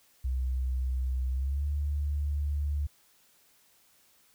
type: tone with pitch glide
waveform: sine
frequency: 64 to 72.67 Hz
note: C2 to D2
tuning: -38 to -18 cents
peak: -27 dBFS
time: 0.24-2.87 s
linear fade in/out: 10 ms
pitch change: +220 cents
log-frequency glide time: 1.31-1.66 s
effects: white hiss -64 dBFS RMS until 4.34 s

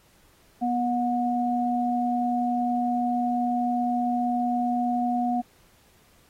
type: tone pair together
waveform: sine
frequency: 243.8 / 725.9 Hz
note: B3 / F#5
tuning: -22 / -33 cents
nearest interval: octave + perfect fifth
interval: 1889 cents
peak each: -25 dBFS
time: 0.61-5.42 s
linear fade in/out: 20 ms
effects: pink hiss -60 dBFS RMS until 6.29 s + AAC 48 kbps

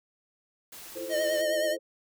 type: noise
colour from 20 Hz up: white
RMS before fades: -45 dBFS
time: 0.72-1.42 s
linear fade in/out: 5 ms
type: chord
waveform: sine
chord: F major seventh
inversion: third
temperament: equal with one note detuned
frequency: 329.6 / 342.2 / 440 / 523.3 Hz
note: E4 / F4 / A4 / C5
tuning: 0 / -35 / 0 / 0 cents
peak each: -41 / -41 / -42 / -36 dBFS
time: 0.95-1.79 s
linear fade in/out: 20 ms
type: tone with vibrato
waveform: square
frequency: 615 Hz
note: D#5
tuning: 20 cents flat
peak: -26 dBFS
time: 1.09-1.77 s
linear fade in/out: 50 ms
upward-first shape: triangle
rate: 9.5 Hz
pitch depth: 49 cents each way
effects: none

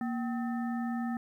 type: harmonic tone with a mistuned harmonic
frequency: 256.4 Hz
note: C4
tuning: 35 cents flat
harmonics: 1 / 3 / 5 / 7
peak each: -31 / -40 / -46 / -46 dBFS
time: 0.01-1.17 s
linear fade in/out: 2 ms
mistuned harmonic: 1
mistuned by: -150 cents
effects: 11-bit

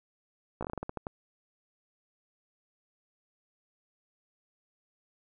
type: slowing click train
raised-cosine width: 1 ms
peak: -21 dBFS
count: 11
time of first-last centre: 0.61-1.069 s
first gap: 16 ms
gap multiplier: 1.22
effects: none

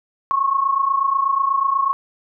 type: tone pair together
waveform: sine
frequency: 1070.8 / 1099 Hz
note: C6 / C#6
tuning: +40 / -15 cents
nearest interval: unison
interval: 45 cents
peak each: -21 / -17 dBFS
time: 0.31-1.93 s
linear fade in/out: 0 ms
effects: none

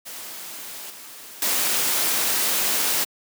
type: noise with level steps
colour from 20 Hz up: white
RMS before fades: -36 / -41 / -22 dBFS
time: 0.05-3.05 s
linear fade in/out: 20 ms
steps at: 0.9 / 1.42 s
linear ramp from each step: 2 ms
effects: high-pass 200 Hz 12 dB/octave

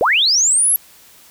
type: linear sweep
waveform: sine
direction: up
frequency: 392 to 11510 Hz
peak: -11 dBFS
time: 0.01-0.76 s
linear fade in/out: 0 ms
effects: white hiss -46 dBFS RMS until 1.3 s

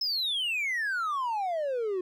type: exponential sweep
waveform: triangle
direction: down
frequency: 5274 to 356.1 Hz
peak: -25 dBFS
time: 0.01-2.01 s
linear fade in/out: 5 ms
effects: tanh soft clip ceiling -21 dBFS

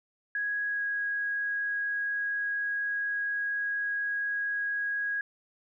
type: tone with pitch glide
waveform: sine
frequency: 1661.2 to 1650.7 Hz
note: G#6 to G#6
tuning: 0 to -11 cents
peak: -28 dBFS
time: 0.35-5.21 s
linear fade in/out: 2 ms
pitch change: -11 cents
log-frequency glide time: 0.67-0.83 s
effects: none

